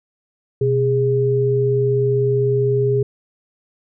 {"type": "tone pair together", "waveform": "sine", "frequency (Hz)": [126, 410.3], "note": ["B2", "G#4"], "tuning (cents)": [35, -21], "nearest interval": "octave + minor sixth", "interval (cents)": 2044, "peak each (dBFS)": [-18, -16], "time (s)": [0.61, 3.03], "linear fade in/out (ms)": 5, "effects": []}